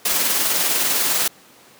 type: noise with tremolo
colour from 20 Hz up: white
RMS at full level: -18 dBFS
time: 0.05-1.28 s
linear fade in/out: 5 ms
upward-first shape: sine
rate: 20 Hz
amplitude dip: 30%
effects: pink hiss -48 dBFS RMS until 1.79 s + high-pass 200 Hz 12 dB/octave